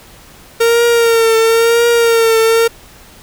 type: tone with vibrato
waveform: 45% pulse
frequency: 460 Hz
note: A#4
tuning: 23 cents flat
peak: -8 dBFS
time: 0.6-2.68 s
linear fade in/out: 10 ms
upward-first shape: triangle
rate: 0.98 Hz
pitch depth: 49 cents each way
effects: pink hiss -40 dBFS RMS until 3.22 s